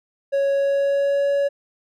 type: tone with pitch glide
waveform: triangle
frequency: 554.4 to 563.1 Hz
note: C#5 to C#5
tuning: 0 to +27 cents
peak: -15 dBFS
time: 0.32-1.49 s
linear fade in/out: 20 ms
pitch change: +27 cents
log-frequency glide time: 0.51-1.29 s
effects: none